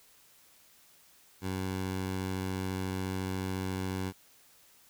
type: tone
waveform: 15% pulse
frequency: 94.1 Hz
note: F#2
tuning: 30 cents sharp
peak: -26 dBFS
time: 1.41-4.13 s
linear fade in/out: 50 ms
effects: white hiss -61 dBFS RMS until 4.89 s